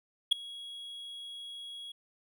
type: tone with ADSR envelope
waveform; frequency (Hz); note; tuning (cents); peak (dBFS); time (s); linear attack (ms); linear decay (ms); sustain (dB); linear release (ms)
triangle; 3322; G#7; 0; -16; 0.31-1.92; 14; 4; -24; 6
effects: none